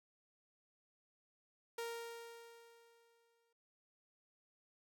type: tone with exponential decay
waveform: sawtooth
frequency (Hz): 465.2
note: A#4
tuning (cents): -4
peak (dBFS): -36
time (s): 1.78-3.53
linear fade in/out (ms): 5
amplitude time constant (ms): 380
effects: none